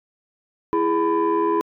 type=tone cluster; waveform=sine; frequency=333.8 / 414.5 / 1001 Hz; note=E4 / G#4 / B5; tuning=+22 / -3 / +23 cents; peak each=-20 dBFS; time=0.73-1.61 s; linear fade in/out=0 ms; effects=tanh soft clip ceiling -13 dBFS